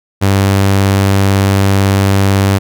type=tone; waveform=sawtooth; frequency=98 Hz; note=G2; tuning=in tune; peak=-4 dBFS; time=0.21-2.59 s; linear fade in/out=20 ms; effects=none